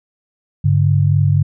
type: tone pair together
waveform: sine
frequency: 100.4 / 144.04 Hz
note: G2 / D3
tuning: +42 / -33 cents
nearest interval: tritone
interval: 625 cents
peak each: -13 dBFS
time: 0.64-1.43 s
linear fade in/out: 10 ms
effects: none

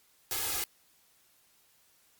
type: noise with comb filter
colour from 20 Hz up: white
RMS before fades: -33 dBFS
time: 0.31-0.64 s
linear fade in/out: 2 ms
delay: 2.4 ms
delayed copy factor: +0.85
effects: white hiss -66 dBFS RMS until 2.19 s + Opus 48 kbps

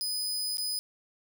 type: tone with dropouts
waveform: sawtooth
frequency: 4998 Hz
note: D#8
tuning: 7 cents sharp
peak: -27 dBFS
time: 0.01-0.79 s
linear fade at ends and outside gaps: 0 ms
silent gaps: 0.571-0.582 s
effects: none

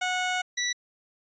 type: tone pair in turn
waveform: 15% pulse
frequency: 733 / 1958 Hz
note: F#5 / B6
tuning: -16 / -15 cents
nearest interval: octave + perfect fourth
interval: 1701 cents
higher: second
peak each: -19 dBFS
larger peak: neither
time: 0.01-0.42 / 0.57-0.73 s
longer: first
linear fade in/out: 10 ms
effects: resampled to 16000 Hz

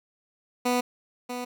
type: tone with echo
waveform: 15% pulse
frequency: 246.9 Hz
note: B3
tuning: in tune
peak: -16 dBFS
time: 0.65-0.81 s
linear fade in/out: 10 ms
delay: 640 ms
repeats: 1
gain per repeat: -9 dB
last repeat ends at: 1.45 s
effects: none

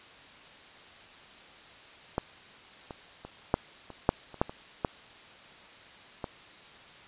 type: clicks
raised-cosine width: 1 ms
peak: -13 / -25 / -27 / -8 / -29 / -6 / -30 / -9 / -26 / -12 / -19 dBFS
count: 11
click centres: 2.181 / 2.908 / 3.25 / 3.541 / 3.903 / 4.091 / 4.343 / 4.415 / 4.495 / 4.848 / 6.242 s
effects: white hiss -51 dBFS RMS until 7.07 s + resampled to 8000 Hz

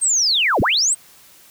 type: linear two-way sweep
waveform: sine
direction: down then up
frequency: 8590 to 41.2 to 8590 Hz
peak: -14 dBFS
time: 0.01-0.95 s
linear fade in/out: 20 ms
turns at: 0.61 s
effects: white hiss -48 dBFS RMS until 1.5 s

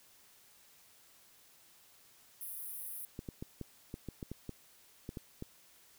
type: high-pass noise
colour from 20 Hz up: pink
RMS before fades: -44 dBFS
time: 2.41-3.05 s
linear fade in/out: 0 ms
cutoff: 9500 Hz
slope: 96 dB/octave
type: clicks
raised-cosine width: 3 ms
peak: -28 dBFS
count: 12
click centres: 3.191 / 3.288 / 3.425 / 3.613 / 3.941 / 4.087 / 4.228 / 4.316 / 4.493 / 5.091 / 5.172 / 5.424 s
effects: white hiss -63 dBFS RMS until 5.98 s

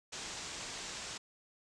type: low-pass noise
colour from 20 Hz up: white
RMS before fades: -44 dBFS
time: 0.12-1.18 s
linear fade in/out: 10 ms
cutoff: 7800 Hz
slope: 48 dB/octave
effects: none

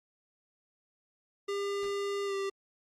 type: tone with pitch glide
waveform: square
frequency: 401.1 to 392.8 Hz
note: G4 to G4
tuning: +40 to +4 cents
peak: -32 dBFS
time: 1.48-2.5 s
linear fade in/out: 10 ms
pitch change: -36 cents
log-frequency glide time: 2.25-2.34 s
type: noise with exponential decay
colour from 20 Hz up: pink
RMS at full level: -48 dBFS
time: 1.83-2.03 s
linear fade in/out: 1 ms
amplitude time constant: 43 ms
effects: low-pass 7000 Hz 12 dB/octave + Opus 48 kbps

